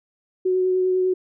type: tone with vibrato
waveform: sine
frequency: 370 Hz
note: F#4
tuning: in tune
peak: -17 dBFS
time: 0.45-1.14 s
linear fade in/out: 10 ms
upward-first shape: triangle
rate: 10 Hz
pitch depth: 15 cents each way
effects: none